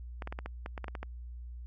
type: clicks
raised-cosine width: 0.5 ms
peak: -24 dBFS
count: 11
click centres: 0.222 / 0.274 / 0.325 / 0.389 / 0.46 / 0.661 / 0.778 / 0.843 / 0.882 / 0.952 / 1.03 s
effects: added 60 Hz sine -41 dBFS peak until 1.66 s